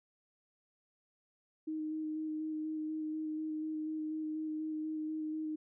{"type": "tone with vibrato", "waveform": "sine", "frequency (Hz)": 311.1, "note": "D#4", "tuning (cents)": 0, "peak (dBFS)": -35, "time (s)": [1.67, 5.56], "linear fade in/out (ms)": 10, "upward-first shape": "square", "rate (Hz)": 4.1, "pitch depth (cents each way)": 11, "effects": []}